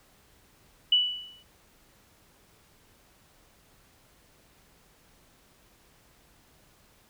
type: tone with exponential decay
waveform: sine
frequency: 2960 Hz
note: F#7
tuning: in tune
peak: -16 dBFS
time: 0.92-1.43 s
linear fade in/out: 5 ms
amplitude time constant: 110 ms
effects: pink hiss -61 dBFS RMS until 7.09 s